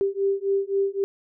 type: beating tone pair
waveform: sine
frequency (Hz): 392 / 395.8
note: G4 / G4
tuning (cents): 0 / +17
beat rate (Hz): 3.8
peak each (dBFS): -24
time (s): 0.01-1.04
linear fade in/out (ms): 0
effects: none